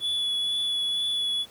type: tone with vibrato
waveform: triangle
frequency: 3416 Hz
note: G#7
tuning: 48 cents sharp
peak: -23 dBFS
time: 0-1.46 s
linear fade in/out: 50 ms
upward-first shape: triangle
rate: 2.1 Hz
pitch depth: 15 cents each way
effects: pink hiss -52 dBFS RMS until 1.5 s + high-pass 80 Hz 12 dB/octave